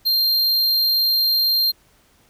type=tone; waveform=square; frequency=4186 Hz; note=C8; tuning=in tune; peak=-16 dBFS; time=0.05-1.72 s; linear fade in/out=20 ms; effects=pink hiss -57 dBFS RMS until 2.29 s